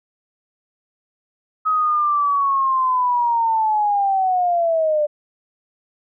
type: linear sweep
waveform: sine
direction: down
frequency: 1272 to 589 Hz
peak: -15 dBFS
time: 1.65-5.07 s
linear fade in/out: 20 ms
effects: none